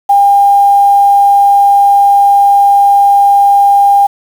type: tone with quantisation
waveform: sine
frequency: 803 Hz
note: G5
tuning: 41 cents sharp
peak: -3 dBFS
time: 0.09-4.07 s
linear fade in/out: 10 ms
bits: 5
effects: none